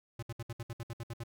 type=tone bursts; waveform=square; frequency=116.54 Hz; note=A#2; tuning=in tune; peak=-38 dBFS; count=11; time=0.19-1.236 s; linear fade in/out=5 ms; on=36 ms; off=65 ms; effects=none